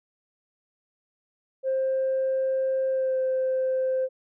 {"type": "tone with pitch glide", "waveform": "sine", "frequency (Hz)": [528, 520.7], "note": ["C5", "C5"], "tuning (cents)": [16, -8], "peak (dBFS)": -21, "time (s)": [1.63, 4.09], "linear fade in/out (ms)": 50, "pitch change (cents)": -24, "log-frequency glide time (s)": [2.89, 3.18], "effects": ["tanh soft clip ceiling -19 dBFS"]}